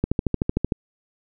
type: click train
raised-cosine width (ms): 3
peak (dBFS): -7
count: 10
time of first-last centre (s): 0.04-0.722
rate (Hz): 13.2
effects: none